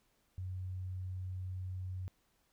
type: tone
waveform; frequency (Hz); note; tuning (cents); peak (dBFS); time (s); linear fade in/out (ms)
sine; 92.5; F#2; 0; -38; 0.38-2.08; 0
effects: pink hiss -75 dBFS RMS until 2.52 s